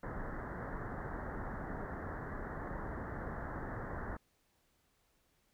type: low-pass noise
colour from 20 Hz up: pink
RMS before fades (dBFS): -42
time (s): 0.03-4.17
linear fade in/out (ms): 5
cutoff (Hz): 1900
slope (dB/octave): 96
effects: pink hiss -75 dBFS RMS until 5.53 s